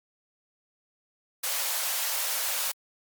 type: high-pass noise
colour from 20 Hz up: white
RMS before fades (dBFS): -29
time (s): 1.43-2.72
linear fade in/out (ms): 10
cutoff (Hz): 490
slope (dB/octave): 96
effects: Opus 48 kbps